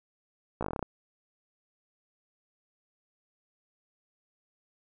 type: slowing click train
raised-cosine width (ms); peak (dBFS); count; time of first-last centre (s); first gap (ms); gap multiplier
1; -18; 10; 0.61-0.827; 16; 1.1
effects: none